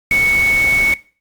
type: tone in noise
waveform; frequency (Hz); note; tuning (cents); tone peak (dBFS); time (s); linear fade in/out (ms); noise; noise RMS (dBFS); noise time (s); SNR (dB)
sine; 2217; C#7; 0; -11; 0.11-0.94; 2; pink; -26; 0.11-0.94; +12
effects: noise-tail reverb RT60 0.4 s tail -20 dB re dry + Opus 48 kbps